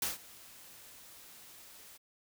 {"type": "noise with ADSR envelope", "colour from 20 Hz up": "white", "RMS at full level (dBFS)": -32, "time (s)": [0.02, 1.98], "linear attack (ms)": 3, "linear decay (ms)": 150, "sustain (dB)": -22, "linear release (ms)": 21, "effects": []}